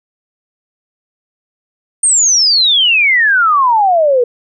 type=exponential sweep; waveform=sine; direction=down; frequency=8870 to 470 Hz; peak=-7 dBFS; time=2.03-4.24 s; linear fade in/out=5 ms; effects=none